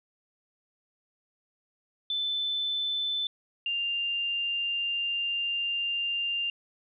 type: tone pair in turn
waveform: sine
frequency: 3520 / 2794 Hz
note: A7 / F7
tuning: 0 / 0 cents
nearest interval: major third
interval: 400 cents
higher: first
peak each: -27 dBFS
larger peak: neither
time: 2.1-3.27 / 3.66-6.5 s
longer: second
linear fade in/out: 2 ms
effects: none